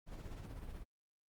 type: noise with tremolo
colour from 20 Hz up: brown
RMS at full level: -45 dBFS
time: 0.06-0.85 s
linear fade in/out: 50 ms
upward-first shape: sine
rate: 16 Hz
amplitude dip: 45%
effects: Opus 48 kbps